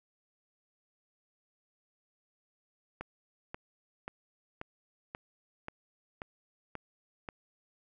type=click train; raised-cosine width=0.5 ms; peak=-24 dBFS; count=9; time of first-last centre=3.01-7.288 s; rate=1.87 Hz; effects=none